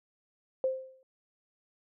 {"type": "tone with exponential decay", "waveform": "sine", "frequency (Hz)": 523.3, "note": "C5", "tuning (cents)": 0, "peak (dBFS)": -23, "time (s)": [0.64, 1.03], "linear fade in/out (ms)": 1, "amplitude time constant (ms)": 83, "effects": []}